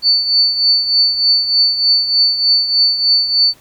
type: tone with tremolo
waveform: sine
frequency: 4500 Hz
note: C#8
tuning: 25 cents sharp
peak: -7 dBFS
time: 0.02-3.54 s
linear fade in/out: 50 ms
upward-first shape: triangle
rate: 3.3 Hz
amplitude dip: 70%
effects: pink hiss -48 dBFS RMS until 3.6 s